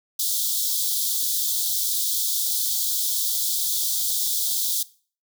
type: high-pass noise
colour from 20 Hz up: white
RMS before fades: -24 dBFS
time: 0.19-4.83 s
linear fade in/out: 5 ms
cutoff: 3300 Hz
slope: 96 dB/octave
effects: noise-tail reverb RT60 0.4 s tail -19 dB re dry